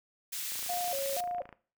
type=high-pass noise; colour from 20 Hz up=white; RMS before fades=-37 dBFS; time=0.32-1.21 s; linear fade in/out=10 ms; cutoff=2100 Hz; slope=12 dB/octave
type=click train; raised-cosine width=0.5 ms; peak=-33 dBFS; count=29; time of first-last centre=0.52-1.527 s; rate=27.8 Hz
type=tone with vibrato; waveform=sine; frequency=625 Hz; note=D#5; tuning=8 cents sharp; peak=-32 dBFS; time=0.69-1.42 s; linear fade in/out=5 ms; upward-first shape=square; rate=2.1 Hz; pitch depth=220 cents each way
effects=noise-tail reverb RT60 0.4 s tail -18 dB re dry